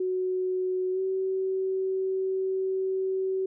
sine tone with pitch glide, 370 to 379.7 Hz, F#4 to F#4, 0 to +45 cents, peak -25 dBFS, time 0-3.46 s, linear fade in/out 5 ms, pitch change +45 cents, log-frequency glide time 0.92-1 s, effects none

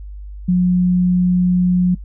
sine tone, 180 Hz, F#3, 47 cents flat, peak -11 dBFS, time 0.48-1.95 s, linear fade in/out 10 ms, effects noise-tail reverb RT60 0.1 s tail -25 dB re dry + added 50 Hz sine -29 dBFS peak until 2.04 s

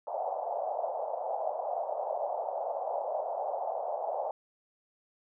white band-pass noise, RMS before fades -34 dBFS, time 0.07-4.31 s, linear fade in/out 2 ms, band 560 to 790 Hz, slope 48 dB/octave, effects none

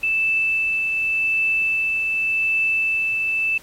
sine tone with tremolo, 2640 Hz, E7, 2 cents sharp, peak -16 dBFS, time 0.03-3.58 s, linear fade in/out 5 ms, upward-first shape triangle, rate 0.87 Hz, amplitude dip 30%, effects pink hiss -46 dBFS RMS until 3.62 s + MP3 64 kbps

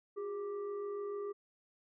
sine tone with frequency modulation, 407.9 Hz, G#4, 31 cents flat, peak -37 dBFS, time 0.16-1.33 s, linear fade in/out 20 ms, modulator 769 Hz, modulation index 0.49, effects none

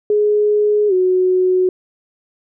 sine tone with pitch glide, 418.6 to 368.6 Hz, G#4 to F#4, +14 to -7 cents, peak -11 dBFS, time 0.1-1.69 s, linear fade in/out 2 ms, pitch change -221 cents, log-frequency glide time 0.88-0.93 s, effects none

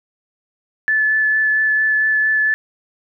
sine tone with vibrato, 1736 Hz, A6, 24 cents flat, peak -13 dBFS, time 0.88-2.54 s, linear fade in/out 0 ms, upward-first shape sine, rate 4.4 Hz, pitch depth 10 cents each way, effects none

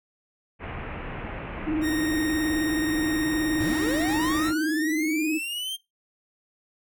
pink low-pass noise, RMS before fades -35 dBFS, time 0.59-4.54 s, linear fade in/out 50 ms, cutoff 2700 Hz, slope 48 dB/octave
sine tone with vibrato, 311.1 Hz, D#4, in tune, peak -23 dBFS, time 1.66-5.39 s, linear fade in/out 20 ms, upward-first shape square, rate 19 Hz, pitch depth 57 cents each way
sawtooth tone, 1856 Hz, A#6, 8 cents flat, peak -27 dBFS, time 1.81-4.52 s, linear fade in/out 50 ms
45% pulse linear sweep, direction up, 59.7 to 3201 Hz, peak -29 dBFS, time 3.59-5.77 s, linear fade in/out 20 ms
effects noise-tail reverb RT60 0.2 s tail -20 dB re dry

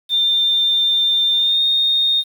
sine tone with pitch glide, 3595 to 3683 Hz, A7 to A#7, +36 to -22 cents, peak -13 dBFS, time 0.09-2.24 s, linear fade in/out 50 ms, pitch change +42 cents, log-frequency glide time 1.34-1.62 s, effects 7-bit

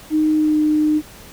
sine tone with pitch glide, 309.1 to 304.8 Hz, D#4 to D#4, -11 to -36 cents, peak -13 dBFS, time 0.1-1.02 s, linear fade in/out 50 ms, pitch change -25 cents, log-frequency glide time 0.33-0.56 s, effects pink hiss -41 dBFS RMS until 1.32 s

